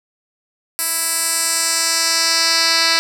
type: tone with band-pass filter sweep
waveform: 10% pulse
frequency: 329.6 Hz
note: E4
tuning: in tune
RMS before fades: -17 dBFS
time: 0.79-2.99 s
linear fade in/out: 0 ms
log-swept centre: 11000 to 4100 Hz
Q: 1.8
effects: none